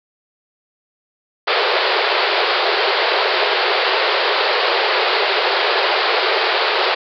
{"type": "band-pass noise", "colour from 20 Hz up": "pink", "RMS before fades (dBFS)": -17, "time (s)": [1.47, 6.95], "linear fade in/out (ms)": 10, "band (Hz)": [370, 4800], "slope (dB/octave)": 96, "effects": []}